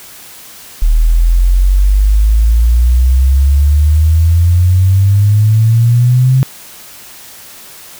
sine exponential sweep, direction up, 38.42 to 133 Hz, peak -5 dBFS, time 0.82-6.43 s, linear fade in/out 0 ms, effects white hiss -34 dBFS RMS until 7.99 s

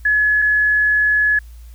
sine tone pair in turn, 1700 / 1700 Hz, G#6 / G#6, +40 / +40 cents, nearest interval unison, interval 0 cents, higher neither, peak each -12 dBFS, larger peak neither, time 0.05-0.42 / 0.42-1.39 s, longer second, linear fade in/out 5 ms, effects added 58 Hz sine -35 dBFS peak until 1.74 s + white hiss -54 dBFS RMS until 1.74 s

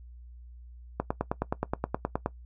click train, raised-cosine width 1 ms, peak -13 dBFS, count 13, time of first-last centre 1-2.261 s, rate 9.52 Hz, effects noise-tail reverb RT60 0.1 s tail -18 dB re dry + added 60 Hz sine -45 dBFS peak until 2.45 s

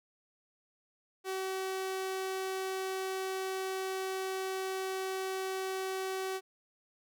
sawtooth tone, 379.8 Hz, F#4, 45 cents sharp, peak -30 dBFS, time 1.24-6.41 s, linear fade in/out 50 ms, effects none

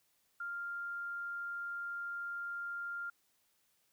sine tone, 1396.9 Hz, F6, in tune, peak -38 dBFS, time 0.4-3.1 s, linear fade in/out 5 ms, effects white hiss -75 dBFS RMS until 3.92 s

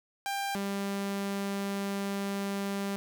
sawtooth tone pair in turn, 794 / 198.5 Hz, G5 / G3, +22 / +22 cents, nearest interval 2 octaves, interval 2400 cents, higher first, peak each -27 dBFS, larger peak neither, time 0.26-0.55 / 0.55-2.96 s, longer second, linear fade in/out 0 ms, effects none

